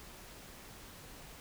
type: silence
effects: pink hiss -52 dBFS RMS until 1.4 s